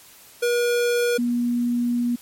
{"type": "tone pair in turn", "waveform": ["square", "sine"], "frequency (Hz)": [480, 240.6], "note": ["B4", "B3"], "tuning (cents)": [-49, -45], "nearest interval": "octave", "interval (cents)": 1196, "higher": "first", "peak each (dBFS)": -19, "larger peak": "neither", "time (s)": [[0.42, 1.18], [1.18, 2.16]], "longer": "second", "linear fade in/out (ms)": 10, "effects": ["white hiss -48 dBFS RMS until 2.21 s", "MP3 64 kbps"]}